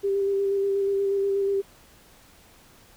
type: tone with vibrato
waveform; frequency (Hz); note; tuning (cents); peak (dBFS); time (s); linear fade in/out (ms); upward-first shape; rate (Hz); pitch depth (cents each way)
sine; 395.4; G4; +15; -21; 0.03-1.62; 20; square; 8.3; 14
effects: pink hiss -54 dBFS RMS until 2.96 s